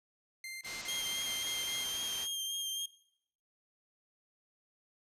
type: tone bursts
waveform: sawtooth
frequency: 2093 Hz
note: C7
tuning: in tune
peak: -38 dBFS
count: 7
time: 0.44-1.84 s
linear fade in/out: 2 ms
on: 170 ms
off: 35 ms
type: low-pass noise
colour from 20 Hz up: white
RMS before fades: -46 dBFS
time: 0.63-2.28 s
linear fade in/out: 50 ms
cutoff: 7000 Hz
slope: 48 dB/octave
type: tone with vibrato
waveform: sawtooth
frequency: 3200 Hz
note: G7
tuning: 35 cents sharp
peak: -32 dBFS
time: 0.88-2.86 s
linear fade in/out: 5 ms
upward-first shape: sine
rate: 3.7 Hz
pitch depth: 22 cents each way
effects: noise-tail reverb RT60 0.7 s tail -20 dB re dry + resampled to 32000 Hz